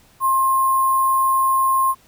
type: tone with sample-and-hold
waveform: sine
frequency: 1062 Hz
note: C6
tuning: 25 cents sharp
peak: -14 dBFS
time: 0.2-1.95 s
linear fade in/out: 50 ms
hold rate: 11025 Hz
effects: pink hiss -53 dBFS RMS until 2.07 s